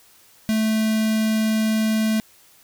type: tone with notch filter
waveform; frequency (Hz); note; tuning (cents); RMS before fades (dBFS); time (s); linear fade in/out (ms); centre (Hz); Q
square; 218.8; A3; -9; -20; 0.49-2.2; 0; 920; 0.99
effects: white hiss -53 dBFS RMS until 2.63 s